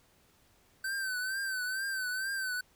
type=tone with vibrato; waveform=square; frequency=1539 Hz; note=G6; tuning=32 cents flat; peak=-33 dBFS; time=0.84-2.61 s; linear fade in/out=5 ms; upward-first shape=triangle; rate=2.2 Hz; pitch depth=77 cents each way; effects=pink hiss -66 dBFS RMS until 2.75 s